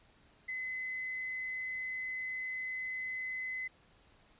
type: tone with quantisation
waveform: sine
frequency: 2032 Hz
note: B6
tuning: 49 cents sharp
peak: -36 dBFS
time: 0.48-3.68 s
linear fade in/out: 10 ms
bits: 11
effects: pink hiss -65 dBFS RMS until 4.39 s + resampled to 8000 Hz